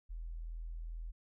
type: tone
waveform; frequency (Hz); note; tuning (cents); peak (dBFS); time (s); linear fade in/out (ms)
sine; 41.2; E1; 0; -40; 0.09-1.12; 20
effects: none